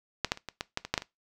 clicks, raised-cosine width 0.2 ms, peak -8 / -8 / -26 / -20 / -14 / -11 / -19 / -8 / -9 / -22 dBFS, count 10, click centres 0.247 / 0.319 / 0.374 / 0.487 / 0.609 / 0.774 / 0.85 / 0.94 / 0.978 / 1.021 s, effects noise-tail reverb RT60 0.2 s tail -20 dB re dry

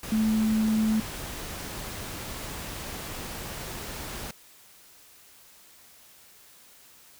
sine tone in noise, 218.3 Hz, A3, 13 cents flat, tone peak -21 dBFS, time 0.12-1 s, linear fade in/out 2 ms, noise pink, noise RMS -37 dBFS, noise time 0.03-4.31 s, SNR +13 dB, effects white hiss -54 dBFS RMS until 7.19 s

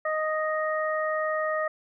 harmonic tone, 622.3 Hz, D#5, in tune, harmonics 1 / 2 / 3, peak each -27 / -30 / -32 dBFS, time 0.05-1.68 s, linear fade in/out 5 ms, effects none

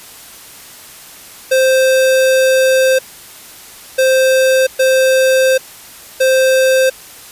square tone bursts at uneven times, 523.3 Hz, C5, in tune, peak -9 dBFS, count 4, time 1.51-2.99 / 3.98-4.67 / 4.79-5.58 / 6.2-6.9 s, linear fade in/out 10 ms, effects white hiss -36 dBFS RMS until 7.31 s + resampled to 32000 Hz

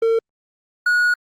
triangle tone pair in turn, 454 / 1454.3 Hz, A#4 / F#6, -46 / -30 cents, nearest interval octave + minor sixth, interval 2016 cents, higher second, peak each -12 dBFS, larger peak neither, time 0.02-0.19 / 0.86-1.14 s, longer second, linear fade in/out 5 ms, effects Opus 32 kbps

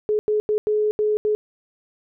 sine tone bursts at uneven times, 424.3 Hz, G#4, 37 cents sharp, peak -17 dBFS, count 6, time 0.09-0.19 / 0.28-0.4 / 0.49-0.58 / 0.67-0.91 / 0.99-1.17 / 1.25-1.35 s, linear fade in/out 0 ms, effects none

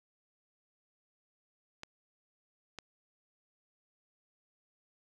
clicks, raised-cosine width 0.2 ms, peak -25 dBFS, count 2, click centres 1.834 / 2.787 s, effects none

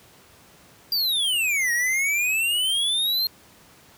square exponential two-way sweep, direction down then up, 4810 to 1864.7 to 4234 Hz, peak -21 dBFS, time 0.92-3.27 s, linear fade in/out 2 ms, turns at 1.72 s, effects pink hiss -52 dBFS RMS until 3.97 s + high-pass 80 Hz 12 dB/octave

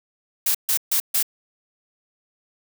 blue noise bursts, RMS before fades -20 dBFS, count 4, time 0.46-1.228 s, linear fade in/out 5 ms, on 87 ms, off 140 ms, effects none

